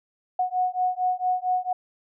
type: beating tone pair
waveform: sine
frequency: 731 / 735.4 Hz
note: F#5 / F#5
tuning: -21 / -11 cents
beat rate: 4.4 Hz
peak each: -25 dBFS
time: 0.39-1.73 s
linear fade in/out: 5 ms
effects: none